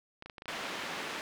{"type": "clicks", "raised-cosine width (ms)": 0.3, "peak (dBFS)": -29, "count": 11, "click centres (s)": [0.224, 0.26, 0.298, 0.382, 0.421, 0.457, 0.492, 0.526, 0.567, 0.609, 0.64]}
{"type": "band-pass noise", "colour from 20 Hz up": "white", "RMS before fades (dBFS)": -39, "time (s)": [0.48, 1.21], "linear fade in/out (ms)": 0, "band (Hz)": [180, 2700], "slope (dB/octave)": 12}
{"effects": []}